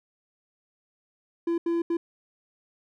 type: tone bursts at uneven times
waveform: triangle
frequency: 338 Hz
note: E4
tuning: 43 cents sharp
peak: -21 dBFS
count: 3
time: 1.47-1.58 / 1.66-1.82 / 1.9-1.97 s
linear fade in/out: 5 ms
effects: none